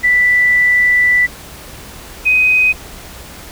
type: tone pair in turn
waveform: sine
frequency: 1975.5 / 2509 Hz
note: B6 / D#7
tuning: 0 / +14 cents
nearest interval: major third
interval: 414 cents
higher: second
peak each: -8 dBFS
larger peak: neither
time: 0.03-1.27 / 2.25-2.73 s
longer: first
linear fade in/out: 20 ms
effects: added 60 Hz sine -39 dBFS peak until 3.51 s + pink hiss -34 dBFS RMS until 3.51 s